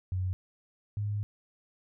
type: tone pair in turn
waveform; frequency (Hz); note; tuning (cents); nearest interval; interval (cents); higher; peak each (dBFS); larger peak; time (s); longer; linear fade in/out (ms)
sine; 92.5 / 103.62; F#2 / G#2; 0 / -3; major second; 197; second; -28 / -29; first; 0.12-0.33 / 0.97-1.23; second; 0
effects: none